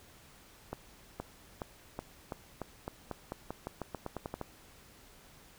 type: accelerating click train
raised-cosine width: 1 ms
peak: -23 dBFS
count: 18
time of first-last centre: 0.73-4.413 s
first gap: 470 ms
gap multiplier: 0.89
effects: pink hiss -58 dBFS RMS until 5.58 s